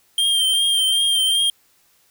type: tone with vibrato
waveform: square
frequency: 3176 Hz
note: G7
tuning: 22 cents sharp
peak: -16 dBFS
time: 0.18-1.5 s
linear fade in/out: 2 ms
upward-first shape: triangle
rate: 2.6 Hz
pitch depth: 37 cents each way
effects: white hiss -59 dBFS RMS until 2.1 s